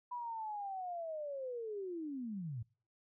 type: linear sweep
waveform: sine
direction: down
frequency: 988 to 103.83 Hz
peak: -39 dBFS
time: 0.11-2.63 s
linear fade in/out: 10 ms
effects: noise-tail reverb RT60 0.4 s tail -24 dB re dry